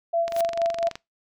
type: tone with tremolo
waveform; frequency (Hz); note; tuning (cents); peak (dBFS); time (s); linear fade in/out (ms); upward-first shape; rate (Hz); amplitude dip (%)
sine; 674; E5; +38; -19; 0.13-0.89; 10; sine; 4.4; 70
type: noise with exponential growth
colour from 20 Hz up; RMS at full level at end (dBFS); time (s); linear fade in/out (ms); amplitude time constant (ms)
white; -32; 0.27-0.41; 5; 29
type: click train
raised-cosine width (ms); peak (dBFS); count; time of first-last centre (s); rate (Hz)
0.2; -16; 17; 0.28-0.955; 23.7
effects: noise-tail reverb RT60 0.2 s tail -24 dB re dry